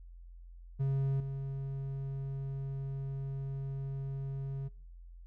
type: tone with level steps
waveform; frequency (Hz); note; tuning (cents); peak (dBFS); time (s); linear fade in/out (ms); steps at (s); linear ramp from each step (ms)
triangle; 136.2; C#3; -30; -26 / -33; 0.79-4.69; 20; 1.2; 2
effects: noise-tail reverb RT60 0.5 s tail -23 dB re dry + added 43 Hz sine -48 dBFS peak until 5.26 s